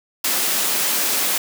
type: high-pass noise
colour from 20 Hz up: white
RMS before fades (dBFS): -20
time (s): 0.24-1.38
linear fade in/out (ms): 5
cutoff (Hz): 190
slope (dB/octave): 24
effects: none